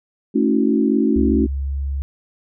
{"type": "chord", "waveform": "sine", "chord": "F# minor seventh", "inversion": "first", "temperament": "equal with one note detuned", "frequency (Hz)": [220, 277.2, 321.9, 370], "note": ["A3", "C#4", "E4", "F#4"], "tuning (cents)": [0, 0, -41, 0], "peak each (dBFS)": [-18, -18, -21, -22], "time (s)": [0.34, 1.47], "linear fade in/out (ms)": 20}
{"type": "tone with pitch glide", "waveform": "sine", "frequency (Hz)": [68.7, 69.14], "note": ["C#2", "C#2"], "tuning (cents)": [-15, -4], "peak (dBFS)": -20, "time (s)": [1.16, 2.02], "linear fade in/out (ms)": 0, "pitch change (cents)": 11, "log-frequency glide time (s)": [1.57, 1.74]}
{"effects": []}